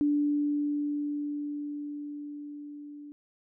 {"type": "tone with level ramp", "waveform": "sine", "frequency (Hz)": 292.3, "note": "D4", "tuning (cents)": -8, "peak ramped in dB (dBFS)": [-22, -42], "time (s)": [0.01, 3.12], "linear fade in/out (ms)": 0, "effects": []}